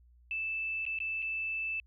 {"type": "tone with dropouts", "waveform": "sine", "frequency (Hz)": 2637, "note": "E7", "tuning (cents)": 0, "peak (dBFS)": -32, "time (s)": [0.31, 1.8], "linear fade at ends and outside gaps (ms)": 1, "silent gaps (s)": [[0.853, 0.864], [0.988, 1.002], [1.221, 1.225]], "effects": ["added 60 Hz sine -58 dBFS peak until 1.86 s"]}